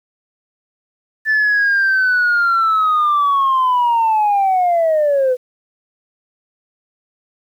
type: linear sweep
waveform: sine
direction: down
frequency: 1760 to 493.9 Hz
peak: -10 dBFS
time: 1.25-5.37 s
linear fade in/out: 50 ms
effects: tanh soft clip ceiling -9 dBFS + 8-bit